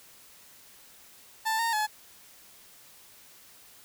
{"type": "tone with pitch steps", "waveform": "30% pulse", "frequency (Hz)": [886, 920, 853], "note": ["A5", "A#5", "G#5"], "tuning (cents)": [12, -23, 46], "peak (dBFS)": -23, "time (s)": [1.45, 1.87], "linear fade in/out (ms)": 20, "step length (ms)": 140, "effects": ["white hiss -54 dBFS RMS until 3.84 s"]}